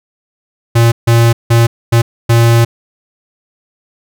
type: tone bursts at uneven times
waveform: square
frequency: 116.54 Hz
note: A#2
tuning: in tune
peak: -6 dBFS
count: 5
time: 0.75-0.92 / 1.07-1.33 / 1.5-1.67 / 1.92-2.02 / 2.29-2.65 s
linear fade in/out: 10 ms
effects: none